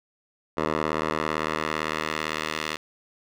10% pulse tone with band-pass filter sweep, 77.78 Hz, D#2, in tune, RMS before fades -28 dBFS, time 0.57-2.77 s, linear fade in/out 10 ms, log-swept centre 860 to 2800 Hz, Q 0.81, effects none

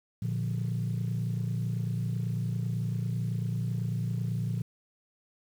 sine chord, Bb major, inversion none, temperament equal, 116.54 / 146.83 / 174.61 Hz, Bb2 / D3 / F3, 0 / 0 / 0 cents, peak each -29 / -34 / -33 dBFS, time 0.22-4.62 s, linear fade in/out 5 ms, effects tanh soft clip ceiling -23 dBFS + 9-bit

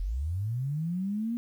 sine linear sweep, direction up, 39.84 to 240 Hz, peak -28 dBFS, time 0-1.37 s, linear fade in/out 0 ms, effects 10-bit

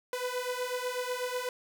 sawtooth beating tone pair, 494.8 / 502.9 Hz, B4 / B4, +3 / +31 cents, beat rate 8.1 Hz, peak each -31 dBFS, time 0.13-1.49 s, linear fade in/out 2 ms, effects none

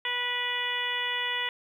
harmonic tone, 489.6 Hz, B4, 15 cents flat, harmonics 1 / 2 / 3 / 4 / 5 / 6 / 7, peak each -43 / -36 / -40 / -31 / -38 / -33 / -36 dBFS, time 0.05-1.49 s, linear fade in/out 2 ms, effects 10-bit

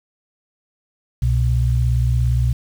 sine tone pair together, 64.52 / 121.8 Hz, C2 / B2, -24 / -24 cents, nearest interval major seventh, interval 1100 cents, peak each -17 dBFS, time 1.22-2.53 s, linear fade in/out 5 ms, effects 7-bit

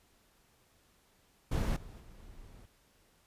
brown noise with level steps, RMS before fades -30 / -49 / -53 dBFS, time 1.51-2.66 s, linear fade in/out 10 ms, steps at 1.76 / 2 s, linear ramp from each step 5 ms, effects pink hiss -68 dBFS RMS until 3.26 s + resampled to 32000 Hz

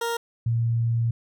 20% pulse / sine tone pair in turn, 466.2 / 116.05 Hz, A#4 / A#2, 0 / -7 cents, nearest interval 2 octaves, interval 2407 cents, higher first, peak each -20 dBFS, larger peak neither, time 0.01-0.17 / 0.46-1.11 s, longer second, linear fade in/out 5 ms, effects none

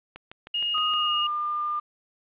click train, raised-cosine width 0.2 ms, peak -22 dBFS, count 6, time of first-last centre 0.16-0.936 s, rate 6.44 Hz
sine tone, 2856 Hz, F7, 38 cents sharp, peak -24 dBFS, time 0.54-1.27 s, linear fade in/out 5 ms
sine tone with pitch glide, 1246 to 1202.2 Hz, D#6 to D6, +2 to +40 cents, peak -25 dBFS, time 0.74-1.8 s, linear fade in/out 10 ms, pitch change -62 cents, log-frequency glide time 0.9-1.25 s
effects resampled to 8000 Hz + 9-bit

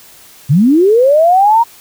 sine linear sweep, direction up, 123.6 to 950 Hz, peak -5 dBFS, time 0.49-1.64 s, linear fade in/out 20 ms, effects white hiss -40 dBFS RMS until 1.8 s

